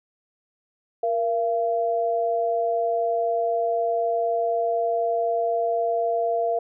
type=tone pair together; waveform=sine; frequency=469.5 / 681 Hz; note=A#4 / F5; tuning=+12 / -44 cents; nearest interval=tritone; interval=644 cents; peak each=-25 / -22 dBFS; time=1.03-6.59 s; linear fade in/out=5 ms; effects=none